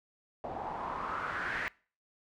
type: noise with low-pass filter sweep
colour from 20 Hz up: white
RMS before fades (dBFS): -37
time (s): 0.44-1.68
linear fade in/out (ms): 0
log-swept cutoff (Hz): 700 to 1900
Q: 4.4
effects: noise-tail reverb RT60 0.4 s tail -23 dB re dry